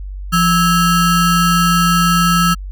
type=ring-modulated tone; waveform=square; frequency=740 Hz; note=F#5; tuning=in tune; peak=-8 dBFS; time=0.32-2.55 s; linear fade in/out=20 ms; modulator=567 Hz; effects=added 48 Hz sine -24 dBFS peak until 2.71 s